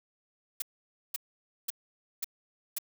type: noise bursts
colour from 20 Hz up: blue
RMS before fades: -32 dBFS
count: 5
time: 0.6-2.785 s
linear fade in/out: 5 ms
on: 21 ms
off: 520 ms
effects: none